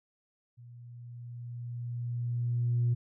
sine tone with level ramp, 120 Hz, B2, 49 cents flat, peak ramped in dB -48 to -22 dBFS, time 0.57-2.95 s, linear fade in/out 20 ms, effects tanh soft clip ceiling -21 dBFS

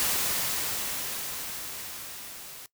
white noise with level ramp, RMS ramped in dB -26 to -44 dBFS, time 0-2.66 s, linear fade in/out 0 ms, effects noise-tail reverb RT60 0.1 s tail -19 dB re dry

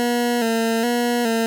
20% pulse tone with vibrato, 233.6 Hz, A#3, 4 cents sharp, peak -13 dBFS, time 0-1.46 s, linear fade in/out 0 ms, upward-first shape square, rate 1.2 Hz, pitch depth 49 cents each way, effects none

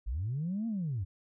sine linear two-way sweep, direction up then down, 45.27 to 233.8 to 83.2 Hz, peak -30 dBFS, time 0.06-1.05 s, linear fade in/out 20 ms, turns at 0.67 s, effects tanh soft clip ceiling -27 dBFS

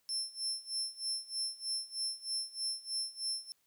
35% pulse tone with tremolo, 5340 Hz, E8, 22 cents sharp, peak -30 dBFS, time 0.09-3.52 s, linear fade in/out 0 ms, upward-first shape sine, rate 3.2 Hz, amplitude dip 90%, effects white hiss -75 dBFS RMS until 3.66 s

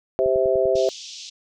sine chord, C major, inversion second, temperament just, 392.4 / 523.3 / 654.1 Hz, G4 / C5 / E5, +2 / 0 / -14 cents, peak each -21 dBFS, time 0.19-0.89 s, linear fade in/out 0 ms
click train, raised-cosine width 5 ms, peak -25 dBFS, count 6, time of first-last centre 0.26-0.755 s, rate 10.1 Hz
white band-pass noise, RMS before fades -38 dBFS, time 0.75-1.3 s, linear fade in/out 10 ms, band 2800 to 6400 Hz, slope 48 dB/octave
effects none

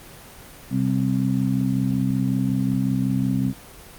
harmonic tone, 65.41 Hz, C2, in tune, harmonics 2 / 3 / 4, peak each -23 / -23 / -23 dBFS, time 0.7-3.54 s, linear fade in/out 50 ms, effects pink hiss -43 dBFS RMS until 3.98 s + Opus 24 kbps

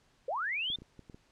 sine linear sweep, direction up, 466.2 to 3642 Hz, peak -31 dBFS, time 0.28-0.76 s, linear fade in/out 5 ms
clicks, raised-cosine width 3 ms, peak -36 dBFS, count 6, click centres 0.702 / 0.787 / 0.82 / 0.993 / 1.098 / 1.145 s
effects pink hiss -68 dBFS RMS until 1.31 s + low-pass 7000 Hz 12 dB/octave

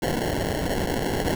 violet noise with sample-and-hold, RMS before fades -25 dBFS, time 0.02-1.35 s, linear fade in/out 2 ms, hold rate 1225 Hz, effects none

